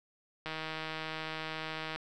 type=click train; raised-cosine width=0.3 ms; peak=-22 dBFS; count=238; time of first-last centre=0.46-1.96 s; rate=158 Hz; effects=none